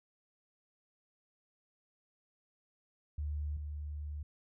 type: tone pair in turn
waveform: sine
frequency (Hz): 74.2 / 74.2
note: D2 / D2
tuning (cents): +18 / +18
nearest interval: unison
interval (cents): 0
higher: neither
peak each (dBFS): -34 / -38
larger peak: first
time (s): 3.18-3.57 / 3.57-4.23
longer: second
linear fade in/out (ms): 5
effects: none